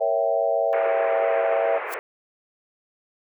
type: chord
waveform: sine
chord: A# diminished seventh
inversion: none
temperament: equal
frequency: 466.2 / 554.4 / 659.3 / 784 Hz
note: A#4 / C#5 / E5 / G5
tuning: 0 / 0 / 0 / 0 cents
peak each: -28 / -24 / -22 / -28 dBFS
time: 0-1.79 s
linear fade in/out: 20 ms
type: band-pass noise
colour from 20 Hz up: pink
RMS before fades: -31 dBFS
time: 0.73-1.99 s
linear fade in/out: 0 ms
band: 400 to 2400 Hz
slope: 48 dB/octave
type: noise with exponential growth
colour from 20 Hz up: blue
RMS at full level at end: -31 dBFS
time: 1.86-1.94 s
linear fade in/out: 0 ms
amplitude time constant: 17 ms
effects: none